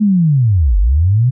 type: linear two-way sweep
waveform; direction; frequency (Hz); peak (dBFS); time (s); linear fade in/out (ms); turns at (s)
sine; down then up; 217.4 to 44.38 to 131.2; -8; 0-1.31; 20; 0.78
effects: none